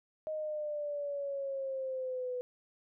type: exponential sweep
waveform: sine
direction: down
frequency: 625 to 495.1 Hz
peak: -34 dBFS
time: 0.27-2.41 s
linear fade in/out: 0 ms
effects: none